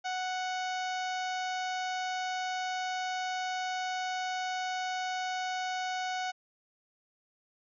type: harmonic tone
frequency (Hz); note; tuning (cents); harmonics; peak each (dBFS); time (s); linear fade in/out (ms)
740; F#5; 0; 1 / 2 / 3 / 4 / 5 / 6 / 7 / 8 / 9; -33 / -39 / -43 / -45 / -47 / -49 / -50 / -51 / -52; 0.04-6.32; 20
effects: none